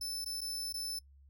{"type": "tone with dropouts", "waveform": "sawtooth", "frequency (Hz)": 5274, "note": "E8", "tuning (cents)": 0, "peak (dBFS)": -34, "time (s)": [0.01, 0.99], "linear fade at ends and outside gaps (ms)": 5, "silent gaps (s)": [[0.246, 0.259], [0.408, 0.414], [0.726, 0.74]], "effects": ["noise-tail reverb RT60 0.1 s tail -23 dB re dry", "added 69 Hz sine -57 dBFS peak until 1.29 s"]}